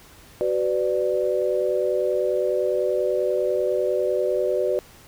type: tone cluster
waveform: sine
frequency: 375.4 / 499.9 / 590 Hz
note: F#4 / B4 / D5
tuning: +25 / +21 / +8 cents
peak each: -24 dBFS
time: 0.41-4.79 s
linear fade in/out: 0 ms
effects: pink hiss -49 dBFS RMS until 5.07 s